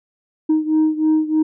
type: beating tone pair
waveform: sine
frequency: 311.1 / 314.3 Hz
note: D#4 / D#4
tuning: 0 / +18 cents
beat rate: 3.2 Hz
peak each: -14 / -17 dBFS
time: 0.49-1.43 s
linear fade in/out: 10 ms
effects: tanh soft clip ceiling -10 dBFS